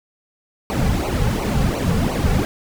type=noise with flanger; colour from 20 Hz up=brown; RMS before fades=-19 dBFS; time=0.7-2.45 s; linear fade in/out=0 ms; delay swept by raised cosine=0.57 to 3.27 ms; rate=2.8 Hz; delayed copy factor=-0.85; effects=none